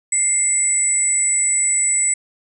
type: tone pair together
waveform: sine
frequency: 2100 / 7929 Hz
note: C7 / B8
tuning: +6 / +6 cents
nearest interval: octave + major seventh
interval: 2300 cents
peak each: -25 / -15 dBFS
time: 0.12-2.14 s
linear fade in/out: 5 ms
effects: none